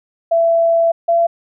sine tone pair in turn, 668 / 677.3 Hz, E5 / E5, +23 / +47 cents, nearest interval unison, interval 24 cents, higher second, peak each -10 dBFS, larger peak neither, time 0.31-0.92 / 1.08-1.27 s, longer first, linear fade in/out 10 ms, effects none

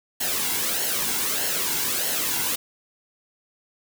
white noise with flanger, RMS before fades -25 dBFS, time 0.2-2.56 s, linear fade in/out 10 ms, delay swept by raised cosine 0.82 to 1.67 ms, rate 1.6 Hz, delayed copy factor -0.6, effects none

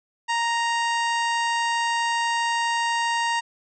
harmonic tone with a mistuned harmonic, 932.3 Hz, A#5, in tune, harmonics 1 / 2 / 3 / 4 / 5 / 6 / 7 / 8 / 9, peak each -23 / -27 / -31 / -38 / -37 / -41 / -41 / -42 / -43 dBFS, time 0.28-3.41 s, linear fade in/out 20 ms, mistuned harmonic 8, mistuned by +38 cents, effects none

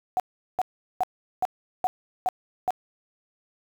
sine tone bursts, 740 Hz, F#5, in tune, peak -20 dBFS, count 7, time 0.17-2.706 s, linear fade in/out 0 ms, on 28 ms, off 390 ms, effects 8-bit

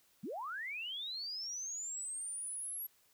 sine linear sweep, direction up, 155.56 to 11600 Hz, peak -39 dBFS, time 0.23-2.87 s, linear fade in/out 10 ms, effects white hiss -70 dBFS RMS until 3.13 s

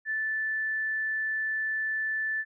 sine tone, 1755 Hz, A6, 5 cents flat, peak -27 dBFS, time 0.05-2.45 s, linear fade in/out 50 ms, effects none

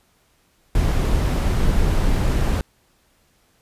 brown noise, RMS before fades -18 dBFS, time 0.75-2.61 s, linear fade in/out 2 ms, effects pink hiss -61 dBFS RMS until 3.61 s + resampled to 32000 Hz

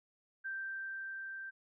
sine tone with level ramp, 1568 Hz, G6, in tune, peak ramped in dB -37 to -42 dBFS, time 0.44-1.51 s, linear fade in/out 20 ms, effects none

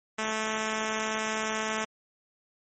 5% pulse tone, 218.3 Hz, A3, 13 cents flat, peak -17 dBFS, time 0.18-1.85 s, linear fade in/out 10 ms, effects MP3 32 kbps

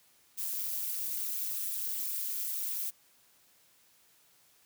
violet noise with amplitude modulation, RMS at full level -31 dBFS, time 0.37-2.91 s, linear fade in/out 20 ms, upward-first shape sine, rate 205 Hz, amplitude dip 95%, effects white hiss -65 dBFS RMS until 4.65 s + high-pass 60 Hz 12 dB/octave

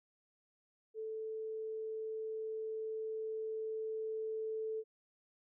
sine tone with level ramp, 439.4 Hz, A4, 2 cents flat, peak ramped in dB -39 to -36 dBFS, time 0.94-4.84 s, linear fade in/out 50 ms, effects none

